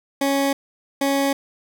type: tone pair in turn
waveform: 20% pulse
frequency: 276.8 / 276.8 Hz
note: C#4 / C#4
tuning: -2 / -2 cents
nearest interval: unison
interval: 0 cents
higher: neither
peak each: -13 / -13 dBFS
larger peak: neither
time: 0.21-0.53 / 1.01-1.33 s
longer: neither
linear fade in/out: 5 ms
effects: none